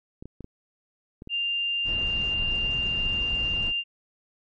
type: clicks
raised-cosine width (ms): 3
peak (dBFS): -26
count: 6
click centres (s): 0.225 / 0.256 / 0.407 / 0.444 / 1.221 / 1.274
type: tone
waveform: sine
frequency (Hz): 2794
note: F7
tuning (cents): 0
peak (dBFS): -24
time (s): 1.29-3.84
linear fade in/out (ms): 50
type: noise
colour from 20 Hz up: brown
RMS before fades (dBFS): -33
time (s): 1.84-3.73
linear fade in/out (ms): 50
effects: MP3 32 kbps